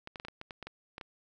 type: clicks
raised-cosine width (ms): 0.3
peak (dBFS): -26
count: 11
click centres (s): 0.074 / 0.158 / 0.199 / 0.25 / 0.284 / 0.414 / 0.508 / 0.627 / 0.67 / 0.981 / 1.012
effects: none